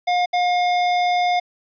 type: tone bursts at uneven times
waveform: square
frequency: 714 Hz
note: F5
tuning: 38 cents sharp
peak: -17 dBFS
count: 2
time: 0.07-0.26 / 0.33-1.4 s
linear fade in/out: 10 ms
effects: resampled to 11025 Hz + 9-bit